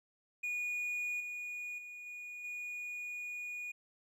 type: tone with level steps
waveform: triangle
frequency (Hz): 2452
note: D#7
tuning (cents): -26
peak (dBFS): -33 / -38 / -44 / -42 / -38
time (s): 0.43-3.72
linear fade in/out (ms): 10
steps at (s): 1.2 / 1.78 / 2.06 / 2.44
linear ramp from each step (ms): 5
effects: none